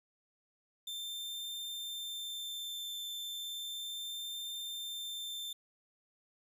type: tone with vibrato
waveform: 40% pulse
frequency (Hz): 3569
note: A7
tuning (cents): +24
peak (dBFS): -38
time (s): 0.87-5.53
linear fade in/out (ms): 5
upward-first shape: triangle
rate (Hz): 0.34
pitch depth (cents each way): 11
effects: 12-bit